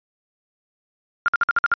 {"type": "tone bursts", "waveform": "sine", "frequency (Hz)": 1400, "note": "F6", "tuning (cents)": 4, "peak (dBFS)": -14, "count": 7, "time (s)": [1.26, 1.738], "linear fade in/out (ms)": 0, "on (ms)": 22, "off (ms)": 54, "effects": ["resampled to 11025 Hz"]}